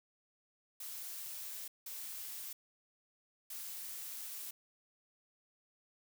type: noise bursts at uneven times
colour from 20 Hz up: blue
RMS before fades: -45 dBFS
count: 3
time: 0.8-1.68 / 1.86-2.53 / 3.5-4.51 s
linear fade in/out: 5 ms
effects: none